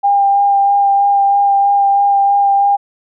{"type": "tone with vibrato", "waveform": "sine", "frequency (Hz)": 800, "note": "G5", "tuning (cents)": 35, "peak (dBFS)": -8, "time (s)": [0.03, 2.77], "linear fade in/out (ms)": 20, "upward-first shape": "sine", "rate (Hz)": 3.1, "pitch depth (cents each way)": 13, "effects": []}